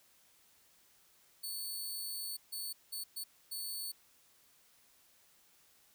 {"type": "tone bursts at uneven times", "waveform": "10% pulse", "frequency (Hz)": 4452, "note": "C#8", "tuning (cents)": 7, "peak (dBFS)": -32, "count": 5, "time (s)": [[1.43, 2.37], [2.52, 2.73], [2.92, 3.04], [3.16, 3.24], [3.51, 3.92]], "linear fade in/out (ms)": 10, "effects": ["white hiss -67 dBFS RMS until 5.94 s"]}